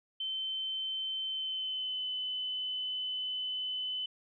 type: tone with pitch glide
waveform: sine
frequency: 3084 to 3021 Hz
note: G7 to F#7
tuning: -29 to +35 cents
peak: -33 dBFS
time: 0.2-4.06 s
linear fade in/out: 5 ms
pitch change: -36 cents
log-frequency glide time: 1.27-2.07 s
effects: none